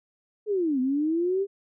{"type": "linear two-way sweep", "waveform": "sine", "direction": "down then up", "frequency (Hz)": [435.7, 250, 403.5], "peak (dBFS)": -22, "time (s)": [0.46, 1.47], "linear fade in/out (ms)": 50, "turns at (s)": 0.8, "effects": []}